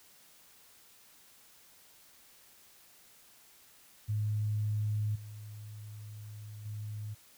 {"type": "tone with level steps", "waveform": "sine", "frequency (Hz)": 106, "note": "G#2", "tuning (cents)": 36, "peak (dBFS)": [-29, -43, -37], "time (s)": [4.08, 7.15], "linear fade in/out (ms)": 20, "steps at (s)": [5.15, 6.65], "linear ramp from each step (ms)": 10, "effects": ["white hiss -60 dBFS RMS until 7.37 s"]}